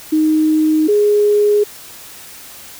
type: tone pair in turn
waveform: sine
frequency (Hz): 311.1 / 415.3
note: D#4 / G#4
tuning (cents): 0 / 0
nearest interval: perfect fourth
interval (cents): 500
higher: second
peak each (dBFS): -10 / -9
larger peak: second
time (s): 0.12-0.88 / 0.88-1.64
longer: neither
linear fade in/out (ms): 10
effects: white hiss -36 dBFS RMS until 2.79 s